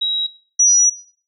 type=tone pair in turn; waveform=sine; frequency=3846 / 5848 Hz; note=B7 / F#8; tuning=-47 / -21 cents; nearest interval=perfect fifth; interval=726 cents; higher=second; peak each=-16 / -9 dBFS; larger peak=second; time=0.01-0.27 / 0.59-0.9 s; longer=second; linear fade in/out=10 ms; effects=noise-tail reverb RT60 0.5 s tail -21 dB re dry